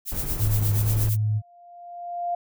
violet noise with tremolo, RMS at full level -27 dBFS, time 0.05-1.17 s, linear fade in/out 50 ms, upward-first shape triangle, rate 8.5 Hz, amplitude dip 80%
brown noise, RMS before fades -30 dBFS, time 0.12-1.09 s, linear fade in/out 0 ms
sine tone with pitch glide, 103.83 to 107.06 Hz, G#2 to A2, 0 to -47 cents, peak -20 dBFS, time 0.38-1.42 s, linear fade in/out 50 ms, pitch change +53 cents, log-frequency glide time 0.74-0.89 s
sine tone with exponential growth, 698.5 Hz, F5, in tune, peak -22 dBFS, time 1.15-2.35 s, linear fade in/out 5 ms, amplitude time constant 260 ms
effects none

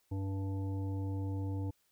harmonic tone, 97 Hz, G2, 18 cents flat, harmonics 1 / 3 / 5 / 7 / 9, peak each -34 / -41 / -49 / -59 / -53 dBFS, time 0.11-1.71 s, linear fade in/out 10 ms, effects white hiss -74 dBFS RMS until 1.91 s

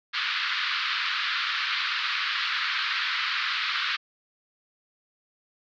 pink band-pass noise, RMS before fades -28 dBFS, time 0.13-3.97 s, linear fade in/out 20 ms, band 1200 to 4500 Hz, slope 48 dB/octave, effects none

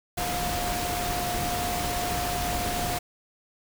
sine tone in noise, 710 Hz, F5, 28 cents sharp, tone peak -30 dBFS, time 0.17-2.99 s, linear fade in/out 10 ms, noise pink, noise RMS -30 dBFS, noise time 0.17-2.99 s, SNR -3 dB, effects none

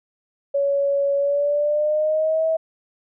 sine tone with pitch glide, 561 to 644.4 Hz, C#5 to E5, +21 to -39 cents, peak -17 dBFS, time 0.54-2.57 s, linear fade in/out 10 ms, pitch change +240 cents, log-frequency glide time 1.18-2.46 s, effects none

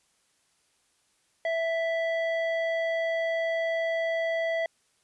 square tone with low-pass filter, 659.3 Hz, E5, in tune, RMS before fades -28 dBFS, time 1.45-4.66 s, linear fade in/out 2 ms, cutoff 2200 Hz, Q 1.5, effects white hiss -69 dBFS RMS until 5.03 s + resampled to 24000 Hz

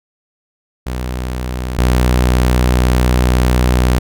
sawtooth tone pair in turn, 62.4 / 62 Hz, B1 / B1, +19 / +7 cents, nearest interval unison, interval 12 cents, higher first, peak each -15 / -6 dBFS, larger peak second, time 0.86-1.78 / 1.78-3.99 s, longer second, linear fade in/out 10 ms, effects none

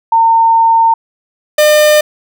sine / 45% pulse tone pair in turn, 910 / 603.6 Hz, A#5 / D5, -42 / +47 cents, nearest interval perfect fifth, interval 711 cents, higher first, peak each -5 dBFS, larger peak neither, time 0.12-0.94 / 1.58-2.01 s, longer first, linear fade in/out 5 ms, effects none

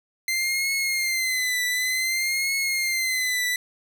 sawtooth tone with vibrato, 2076 Hz, C7, 14 cents flat, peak -19 dBFS, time 0.28-3.56 s, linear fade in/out 2 ms, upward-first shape triangle, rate 0.55 Hz, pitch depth 90 cents each way, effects none

